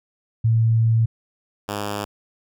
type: tone pair in turn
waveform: sine / 5% pulse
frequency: 113.3 / 102.72 Hz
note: A#2 / G#2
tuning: -49 / -19 cents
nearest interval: major second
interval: 170 cents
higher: first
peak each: -14 dBFS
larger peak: neither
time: 0.44-1.06 / 1.68-2.05 s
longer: first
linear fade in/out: 10 ms
effects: none